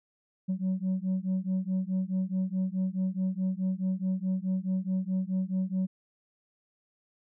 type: beating tone pair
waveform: sine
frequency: 185.1 / 189.8 Hz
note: F#3 / F#3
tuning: +1 / +44 cents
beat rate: 4.7 Hz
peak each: -28 dBFS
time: 0.48-5.87 s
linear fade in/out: 20 ms
effects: tanh soft clip ceiling -24 dBFS